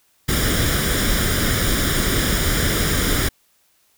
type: noise with comb filter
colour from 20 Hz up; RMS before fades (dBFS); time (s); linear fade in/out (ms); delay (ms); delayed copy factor
pink; -19; 0.28-3.29; 10; 0.57; +0.65
effects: white hiss -61 dBFS RMS until 3.97 s